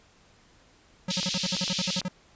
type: tone bursts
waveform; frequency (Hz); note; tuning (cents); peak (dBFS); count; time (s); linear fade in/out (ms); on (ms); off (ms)
square; 183; F#3; -19; -28; 12; 1.08-2.084; 5; 36; 52
type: band-pass noise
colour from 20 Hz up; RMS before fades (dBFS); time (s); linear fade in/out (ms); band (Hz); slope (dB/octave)
white; -31; 1.1-2.01; 5; 3000 to 5300; 24
type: click train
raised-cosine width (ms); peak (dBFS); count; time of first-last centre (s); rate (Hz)
0.5; -23; 8; 1.23-2.016; 8.91
effects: pink hiss -59 dBFS RMS until 2.35 s + resampled to 16000 Hz